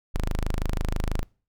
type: tone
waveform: sawtooth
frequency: 26.13 Hz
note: G#0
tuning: 12 cents sharp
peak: -20 dBFS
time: 0.14-1.23 s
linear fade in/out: 0 ms
effects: noise-tail reverb RT60 0.4 s tail -25 dB re dry